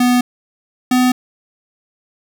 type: tone pair in turn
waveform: square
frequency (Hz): 246.9 / 251.7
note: B3 / B3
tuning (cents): 0 / +33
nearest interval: unison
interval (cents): 33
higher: second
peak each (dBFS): -11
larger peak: neither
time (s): 0-0.21 / 0.91-1.12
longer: neither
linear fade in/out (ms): 5
effects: none